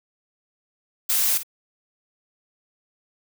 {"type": "noise with echo", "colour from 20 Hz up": "blue", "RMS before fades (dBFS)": -21, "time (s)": [1.09, 1.38], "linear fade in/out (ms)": 10, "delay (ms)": 53, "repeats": 1, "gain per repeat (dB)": -12, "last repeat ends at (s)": 1.433, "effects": []}